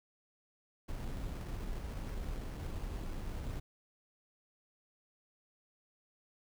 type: noise with sample-and-hold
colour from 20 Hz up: brown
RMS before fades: -40 dBFS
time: 0.88-3.6 s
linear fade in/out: 10 ms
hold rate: 3675 Hz
effects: none